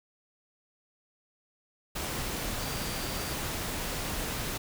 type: tone in noise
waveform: sine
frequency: 4697 Hz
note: D8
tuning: 1 cent flat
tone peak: -45 dBFS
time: 2.59-3.34 s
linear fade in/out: 10 ms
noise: pink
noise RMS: -34 dBFS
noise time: 1.95-4.58 s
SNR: -14 dB
effects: none